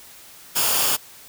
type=noise with comb filter; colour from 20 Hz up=white; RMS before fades=-20 dBFS; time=0.55-0.97 s; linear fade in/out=20 ms; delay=0.5 ms; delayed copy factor=-0.5; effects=white hiss -45 dBFS RMS until 1.28 s